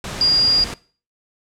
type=tone in noise; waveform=sine; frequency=4828 Hz; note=D8; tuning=47 cents sharp; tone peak=-12 dBFS; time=0.21-0.64 s; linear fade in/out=2 ms; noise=pink; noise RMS=-29 dBFS; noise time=0.04-0.74 s; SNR=+14 dB; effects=noise-tail reverb RT60 0.4 s tail -20 dB re dry + low-pass 8000 Hz 12 dB/octave